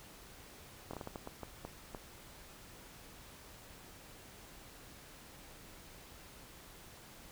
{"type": "slowing click train", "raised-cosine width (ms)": 1, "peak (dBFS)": -28, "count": 10, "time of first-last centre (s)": [0.91, 1.948], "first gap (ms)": 24, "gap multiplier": 1.37, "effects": ["pink hiss -55 dBFS RMS until 7.31 s"]}